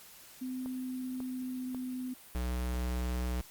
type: tone with pitch glide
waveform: sine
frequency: 256.1 to 253.9 Hz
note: C4 to B3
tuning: -37 to +48 cents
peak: -35 dBFS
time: 0.41-2.14 s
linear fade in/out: 10 ms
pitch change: -15 cents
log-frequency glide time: 0.75-1.88 s
type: click train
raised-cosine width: 1 ms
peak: -31 dBFS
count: 3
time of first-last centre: 0.66-1.747 s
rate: 1.84 Hz
type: tone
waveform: square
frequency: 61.74 Hz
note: B1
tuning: in tune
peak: -32 dBFS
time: 2.35-3.41 s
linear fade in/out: 0 ms
effects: white hiss -54 dBFS RMS until 3.5 s + Opus 48 kbps